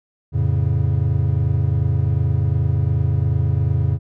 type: chord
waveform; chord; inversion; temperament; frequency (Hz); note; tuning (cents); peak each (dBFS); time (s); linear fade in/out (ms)
triangle; F augmented; none; equal; 87.31 / 110 / 138.59; F2 / A2 / C#3; 0 / 0 / 0; -18; 0.32-3.99; 50
effects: none